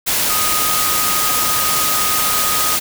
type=tone in noise; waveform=sine; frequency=1248 Hz; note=D#6; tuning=5 cents sharp; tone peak=-21 dBFS; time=0.29-2.77 s; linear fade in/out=20 ms; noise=white; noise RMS=-17 dBFS; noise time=0.06-2.8 s; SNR=-7 dB; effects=none